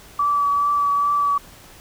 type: tone with vibrato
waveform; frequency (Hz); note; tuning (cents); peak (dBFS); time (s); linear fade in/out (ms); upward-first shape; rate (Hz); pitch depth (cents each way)
sine; 1150; D6; -37; -16; 0.19-1.38; 5; triangle; 2.4; 19
effects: pink hiss -45 dBFS RMS until 1.8 s